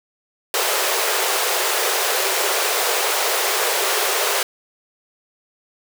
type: high-pass noise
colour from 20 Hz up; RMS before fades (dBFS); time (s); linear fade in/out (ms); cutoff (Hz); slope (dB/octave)
pink; -20; 0.54-4.43; 2; 370; 96
effects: none